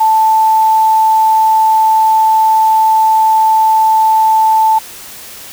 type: tone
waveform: sine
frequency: 880 Hz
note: A5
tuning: in tune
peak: -6 dBFS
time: 0-4.79 s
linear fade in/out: 10 ms
effects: white hiss -31 dBFS RMS until 5.52 s